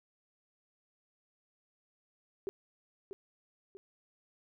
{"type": "tone with echo", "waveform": "sine", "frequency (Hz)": 389.8, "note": "G4", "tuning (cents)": -10, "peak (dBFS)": -33, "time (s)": [2.47, 2.49], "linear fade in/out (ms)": 0, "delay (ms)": 640, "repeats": 2, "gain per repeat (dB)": -7, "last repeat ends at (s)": 3.77, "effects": []}